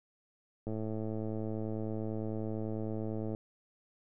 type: click train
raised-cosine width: 2 ms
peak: -25 dBFS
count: 293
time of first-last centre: 0.67-3.349 s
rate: 109 Hz
effects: none